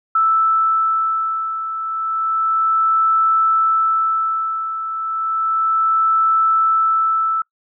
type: beating tone pair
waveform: sine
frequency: 1318.5 / 1318.82 Hz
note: E6 / E6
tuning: 0 / 0 cents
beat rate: 0.32 Hz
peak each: -15 / -21 dBFS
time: 0.15-7.42 s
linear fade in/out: 5 ms
effects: noise-tail reverb RT60 0.1 s tail -23 dB re dry